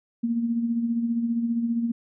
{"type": "tone with tremolo", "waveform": "sine", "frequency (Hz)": 233.1, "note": "A#3", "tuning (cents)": 0, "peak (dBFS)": -20, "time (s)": [0.23, 1.92], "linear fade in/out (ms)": 10, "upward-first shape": "sine", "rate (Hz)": 15, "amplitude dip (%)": 50, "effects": []}